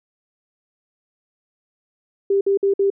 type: tone bursts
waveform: sine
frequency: 395.4 Hz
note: G4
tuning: 15 cents sharp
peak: -14 dBFS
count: 4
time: 2.3-2.902 s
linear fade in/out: 5 ms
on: 110 ms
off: 54 ms
effects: none